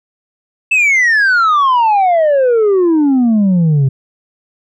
sine exponential sweep, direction down, 2662 to 130.3 Hz, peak -5 dBFS, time 0.71-3.89 s, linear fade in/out 10 ms, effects tanh soft clip ceiling -7 dBFS

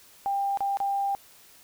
sine tone with dropouts, 795 Hz, G5, 24 cents sharp, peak -24 dBFS, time 0.26-1.15 s, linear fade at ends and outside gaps 0 ms, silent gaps 0.573-0.606 / 0.771-0.802 s, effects white hiss -54 dBFS RMS until 1.63 s

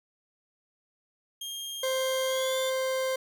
sawtooth tone with pitch glide, 3219 to 3531 Hz, G7 to A7, +45 to +5 cents, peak -32 dBFS, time 1.41-2.7 s, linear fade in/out 5 ms, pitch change +160 cents, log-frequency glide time 2.27-2.58 s
40% pulse tone, 523.3 Hz, C5, in tune, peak -26 dBFS, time 1.83-3.16 s, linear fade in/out 5 ms
effects none

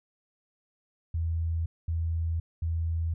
sine tone bursts, 82.41 Hz, E2, in tune, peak -26 dBFS, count 3, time 1.14-3.14 s, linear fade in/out 5 ms, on 520 ms, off 220 ms, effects none

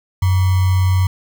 sine tone with sample-and-hold, 93 Hz, F#2, 9 cents sharp, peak -11 dBFS, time 0.22-1.07 s, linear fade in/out 5 ms, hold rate 1050 Hz, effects none

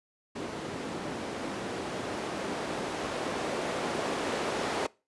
violet noise with low-pass filter sweep, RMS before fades -34 dBFS, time 0.35-4.87 s, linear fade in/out 10 ms, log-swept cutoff 270 to 450 Hz, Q 0.94, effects noise-tail reverb RT60 0.3 s tail -23 dB re dry + resampled to 24000 Hz

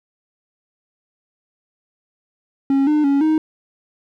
triangle tone with pitch steps, 273.5 / 301.3 / 279.4 / 312.8 Hz, C#4 / D4 / C#4 / D#4, -23 / +44 / +14 / +9 cents, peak -11 dBFS, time 2.7-3.38 s, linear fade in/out 2 ms, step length 170 ms, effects none

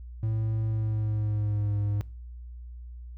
triangle tone with pitch glide, 110.2 to 102.82 Hz, A2 to G#2, +3 to -17 cents, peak -23 dBFS, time 0.23-2.01 s, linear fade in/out 0 ms, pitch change -120 cents, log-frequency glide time 0.67-1.75 s, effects noise-tail reverb RT60 0.4 s tail -23 dB re dry + added 60 Hz sine -39 dBFS peak until 3.17 s

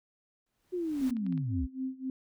pink noise with exponential growth, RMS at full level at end -45 dBFS, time 0.46-1.11 s, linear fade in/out 5 ms, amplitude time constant 140 ms
sine linear sweep, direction down, 370.9 to 57.3 Hz, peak -30 dBFS, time 0.72-1.67 s, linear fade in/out 20 ms
sine tone with tremolo, 261.6 Hz, C4, in tune, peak -30 dBFS, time 1.01-2.1 s, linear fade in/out 2 ms, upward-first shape sine, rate 3.9 Hz, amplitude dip 90%
clicks, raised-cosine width 0.3 ms, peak -37 dBFS, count 4, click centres 1.168 / 1.265 / 1.325 / 1.377 s
effects none

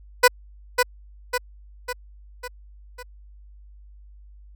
15% pulse tone with echo, 495.6 Hz, B4, 6 cents sharp, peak -4 dBFS, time 0.23-0.28 s, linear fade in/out 10 ms, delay 550 ms, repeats 5, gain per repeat -5 dB, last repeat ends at 3.03 s, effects added 50 Hz sine -44 dBFS peak until 4.55 s

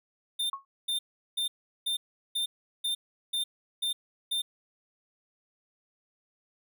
square tone bursts, 3605 Hz, A7, 41 cents sharp, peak -28 dBFS, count 9, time 0.39-4.42 s, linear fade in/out 10 ms, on 110 ms, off 380 ms
sine tone with exponential decay, 1096 Hz, C#6, 20 cents flat, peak -29 dBFS, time 0.53-0.65 s, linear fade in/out 2 ms, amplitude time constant 26 ms
effects none

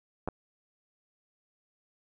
clicks, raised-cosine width 1 ms, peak -19 dBFS, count 2, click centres 0.276 / 0.286 s, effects none

